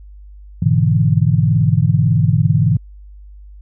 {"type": "chord", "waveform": "sine", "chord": "E dominant seventh", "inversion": "first", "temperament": "equal", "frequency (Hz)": [103.83, 123.47, 146.83, 164.81], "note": ["G#2", "B2", "D3", "E3"], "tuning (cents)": [0, 0, 0, 0], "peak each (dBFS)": -16, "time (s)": [0.62, 2.77], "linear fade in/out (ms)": 5, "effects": ["added 50 Hz sine -35 dBFS peak until 3.61 s"]}